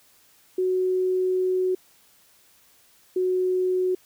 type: tone pair in turn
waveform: sine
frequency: 370 / 368.2 Hz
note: F#4 / F#4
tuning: 0 / -8 cents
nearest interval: unison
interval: 8 cents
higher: first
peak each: -20 dBFS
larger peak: neither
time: 0.58-1.75 / 3.16-3.95 s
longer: first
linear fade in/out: 5 ms
effects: white hiss -58 dBFS RMS until 4.05 s